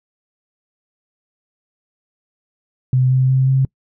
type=tone with pitch steps; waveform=sine; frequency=128.6 / 130.09 / 131.61 / 133.14 Hz; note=C3 / C3 / C3 / C3; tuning=-30 / -10 / +11 / +31 cents; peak=-11 dBFS; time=2.93-3.65 s; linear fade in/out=2 ms; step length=180 ms; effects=noise-tail reverb RT60 0.1 s tail -25 dB re dry